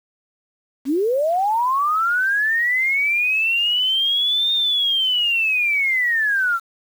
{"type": "linear two-way sweep", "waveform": "sine", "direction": "up then down", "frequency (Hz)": [246.9, 3664, 1325], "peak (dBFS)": -16, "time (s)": [0.85, 6.6], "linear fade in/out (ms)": 50, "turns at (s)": 4.53, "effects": ["7-bit"]}